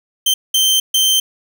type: tone bursts at uneven times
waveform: sawtooth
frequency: 3119 Hz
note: G7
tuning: 9 cents flat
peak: -8 dBFS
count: 3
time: 0.26-0.34 / 0.54-0.8 / 0.94-1.2 s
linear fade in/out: 5 ms
effects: none